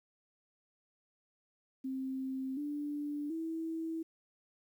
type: tone with pitch steps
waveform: sine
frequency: 263.9 / 292.8 / 324.9 Hz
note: C4 / D4 / E4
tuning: +15 / -5 / -25 cents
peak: -35 dBFS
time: 1.84-4.03 s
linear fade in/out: 10 ms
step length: 730 ms
effects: 11-bit